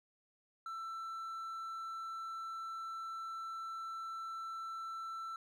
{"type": "tone", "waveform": "triangle", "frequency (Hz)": 1334, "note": "E6", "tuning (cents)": 20, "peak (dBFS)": -39, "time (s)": [0.66, 5.36], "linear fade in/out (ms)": 2, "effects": []}